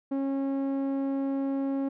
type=tone with low-pass filter; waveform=sawtooth; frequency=273.2 Hz; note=C#4; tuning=25 cents flat; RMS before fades=-29 dBFS; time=0.11-1.89 s; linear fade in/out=10 ms; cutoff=560 Hz; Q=0.51; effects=none